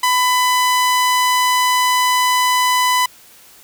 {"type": "tone", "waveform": "sawtooth", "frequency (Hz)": 1000, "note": "B5", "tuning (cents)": 21, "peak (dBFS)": -9, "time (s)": [0.03, 3.06], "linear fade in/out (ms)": 5, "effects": ["white hiss -45 dBFS RMS until 3.63 s"]}